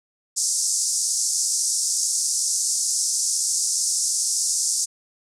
pink band-pass noise, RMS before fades -23 dBFS, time 0.36-4.86 s, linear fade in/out 20 ms, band 5300 to 9600 Hz, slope 48 dB/octave, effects none

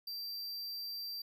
square tone, 4699 Hz, D8, in tune, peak -40 dBFS, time 0.07-1.22 s, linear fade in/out 5 ms, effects none

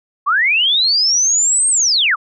sine linear two-way sweep, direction up then down, 1061 to 8560 to 1061 Hz, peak -11 dBFS, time 0.26-2.16 s, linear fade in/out 20 ms, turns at 1.69 s, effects none

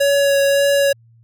square tone with vibrato, 560 Hz, C#5, 18 cents sharp, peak -13 dBFS, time 0-0.93 s, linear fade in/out 10 ms, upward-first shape sine, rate 1.8 Hz, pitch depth 12 cents each way, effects added 115 Hz sine -47 dBFS peak until 1.23 s

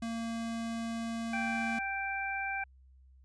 square tone, 229.1 Hz, A#3, 30 cents flat, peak -35 dBFS, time 0.02-1.79 s, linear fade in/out 5 ms
harmonic tone, 784 Hz, G5, in tune, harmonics 1 / 2 / 3, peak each -37 / -37 / -37 dBFS, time 1.33-2.64 s, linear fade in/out 5 ms
effects added 65 Hz sine -56 dBFS peak until 3.24 s + resampled to 22050 Hz

